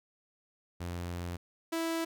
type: tone pair in turn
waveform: sawtooth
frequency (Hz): 87.31 / 329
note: F2 / E4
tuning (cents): 0 / -3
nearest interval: octave + major seventh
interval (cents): 2297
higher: second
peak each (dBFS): -32 / -27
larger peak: second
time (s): 0.8-1.37 / 1.72-2.05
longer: first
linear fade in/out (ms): 10
effects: none